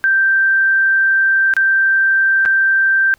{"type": "tone with dropouts", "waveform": "sine", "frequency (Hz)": 1568, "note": "G6", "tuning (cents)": 0, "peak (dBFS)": -10, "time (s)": [0.04, 3.14], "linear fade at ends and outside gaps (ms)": 0, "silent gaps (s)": [[1.538, 1.566], [2.452, 2.459]], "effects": ["pink hiss -55 dBFS RMS until 3.18 s"]}